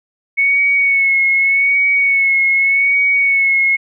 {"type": "tone with vibrato", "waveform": "sine", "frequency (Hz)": 2209, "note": "C#7", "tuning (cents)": -7, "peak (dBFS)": -10, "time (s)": [0.37, 3.77], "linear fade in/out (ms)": 20, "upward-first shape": "sine", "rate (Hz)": 0.84, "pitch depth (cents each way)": 33, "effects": []}